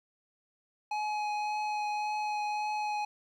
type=tone with vibrato; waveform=square; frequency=842 Hz; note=G#5; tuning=24 cents sharp; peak=-31 dBFS; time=0.91-3.05 s; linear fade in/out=5 ms; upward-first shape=triangle; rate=1.8 Hz; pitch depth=12 cents each way; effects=low-pass 4000 Hz 12 dB/octave + 11-bit